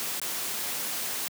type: noise with dropouts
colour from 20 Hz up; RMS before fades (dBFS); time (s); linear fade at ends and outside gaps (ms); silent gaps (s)
white; -32; 0-1.28; 0; 0.198-0.216
effects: high-pass 150 Hz 12 dB/octave